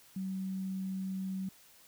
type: tone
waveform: sine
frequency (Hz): 190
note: F#3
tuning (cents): +46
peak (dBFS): -34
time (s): 0.16-1.49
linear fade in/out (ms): 5
effects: white hiss -60 dBFS RMS until 1.87 s